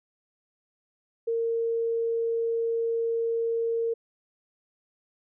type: tone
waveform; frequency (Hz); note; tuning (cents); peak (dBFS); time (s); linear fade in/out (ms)
sine; 459.7; A#4; -24; -24; 1.27-3.94; 10
effects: none